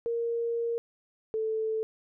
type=tone pair in turn; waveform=sine; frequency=466.2 / 440 Hz; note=A#4 / A4; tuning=0 / 0 cents; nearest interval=minor second; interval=100 cents; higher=first; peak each=-27 dBFS; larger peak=neither; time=0.06-0.78 / 1.34-1.83 s; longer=first; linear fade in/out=0 ms; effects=none